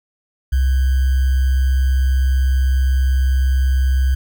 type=tone with sample-and-hold; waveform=sine; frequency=65.41 Hz; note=C2; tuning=in tune; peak=-12 dBFS; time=0.52-4.15 s; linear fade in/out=10 ms; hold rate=1575 Hz; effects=none